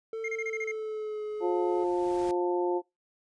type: tone with pitch glide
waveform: triangle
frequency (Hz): 446.8 to 424.2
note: A4 to G#4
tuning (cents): +27 to +37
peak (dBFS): -30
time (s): 0.13-1.84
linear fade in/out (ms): 2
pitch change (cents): -90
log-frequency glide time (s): 0.4-1.22
type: tone bursts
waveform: triangle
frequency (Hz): 2126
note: C7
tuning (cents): +27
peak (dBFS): -30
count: 7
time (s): 0.24-0.716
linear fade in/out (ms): 5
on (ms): 44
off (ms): 28
type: noise with exponential growth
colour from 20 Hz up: pink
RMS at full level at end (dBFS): -44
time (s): 0.88-2.31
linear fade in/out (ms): 0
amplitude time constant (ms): 310
type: harmonic tone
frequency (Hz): 177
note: F3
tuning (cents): +23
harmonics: 2 / 3 / 4 / 5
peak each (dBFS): -26 / -35 / -38 / -34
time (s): 1.4-2.82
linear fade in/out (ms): 50
effects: noise-tail reverb RT60 0.2 s tail -23 dB re dry + resampled to 22050 Hz